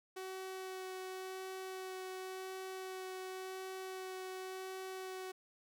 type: tone with vibrato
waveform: sawtooth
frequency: 375.7 Hz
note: F#4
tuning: 26 cents sharp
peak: -39 dBFS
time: 0.16-5.32 s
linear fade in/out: 10 ms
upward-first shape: sine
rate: 0.92 Hz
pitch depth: 9 cents each way
effects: none